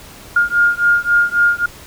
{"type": "beating tone pair", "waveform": "sine", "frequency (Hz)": [1414, 1417.7], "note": ["F6", "F6"], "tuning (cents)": [21, 26], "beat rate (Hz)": 3.7, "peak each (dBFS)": -14, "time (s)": [0.36, 1.66], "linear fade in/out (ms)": 5, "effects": ["pink hiss -38 dBFS RMS until 1.86 s"]}